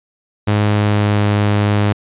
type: tone with pitch glide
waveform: sawtooth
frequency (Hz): 104.3 to 103.34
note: G#2 to G#2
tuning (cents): +8 to -8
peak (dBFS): -8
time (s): 0.47-1.93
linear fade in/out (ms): 10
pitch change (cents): -16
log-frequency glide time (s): 0.75-1.25
effects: resampled to 8000 Hz